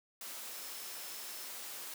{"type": "tone in noise", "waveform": "sine", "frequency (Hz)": 5274, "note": "E8", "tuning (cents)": 0, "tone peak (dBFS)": -54, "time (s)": [0.52, 1.48], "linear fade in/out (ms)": 2, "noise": "white", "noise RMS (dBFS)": -45, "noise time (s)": [0.21, 1.94], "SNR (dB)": -12, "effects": ["high-pass 300 Hz 12 dB/octave"]}